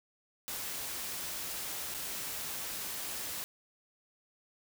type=noise with dropouts; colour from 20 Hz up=white; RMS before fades=-39 dBFS; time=0.48-3.44 s; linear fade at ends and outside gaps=0 ms; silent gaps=1.941-1.946 s; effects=none